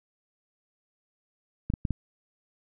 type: clicks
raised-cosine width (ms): 5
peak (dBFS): -15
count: 4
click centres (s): 1.701 / 1.738 / 1.852 / 1.907
effects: none